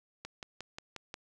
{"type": "click train", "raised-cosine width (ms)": 0.2, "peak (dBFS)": -24, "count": 6, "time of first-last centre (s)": [0.25, 1.141], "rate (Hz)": 5.61, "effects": []}